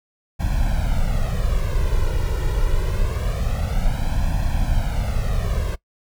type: noise with flanger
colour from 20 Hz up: brown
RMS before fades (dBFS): -20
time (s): 0.39-5.76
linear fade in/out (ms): 20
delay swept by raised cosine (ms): 1.2 to 2.12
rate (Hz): 0.25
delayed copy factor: +1
effects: noise-tail reverb RT60 0.1 s tail -21 dB re dry